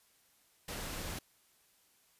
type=noise; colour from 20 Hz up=pink; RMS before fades=-41 dBFS; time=0.68-1.19 s; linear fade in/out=5 ms; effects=white hiss -69 dBFS RMS until 2.19 s + resampled to 32000 Hz